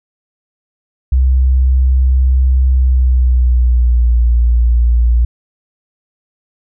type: tone with pitch glide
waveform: sine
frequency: 64.6 to 58.9 Hz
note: C2 to A#1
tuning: -21 to +19 cents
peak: -7 dBFS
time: 1.12-5.25 s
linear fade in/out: 5 ms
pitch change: -160 cents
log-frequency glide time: 2.73-4.18 s
effects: none